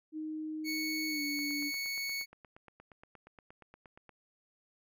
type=tone with pitch glide; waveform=sine; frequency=311.1 to 290.3 Hz; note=D#4 to D4; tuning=0 to -20 cents; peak=-36 dBFS; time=0.12-1.72 s; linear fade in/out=50 ms; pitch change=-120 cents; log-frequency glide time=1.08-1.22 s
type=tone; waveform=25% pulse; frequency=2217 Hz; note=C#7; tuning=in tune; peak=-31 dBFS; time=0.64-2.26 s; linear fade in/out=50 ms
type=click train; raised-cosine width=0.5 ms; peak=-38 dBFS; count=24; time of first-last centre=1.39-4.093 s; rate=8.51 Hz
effects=none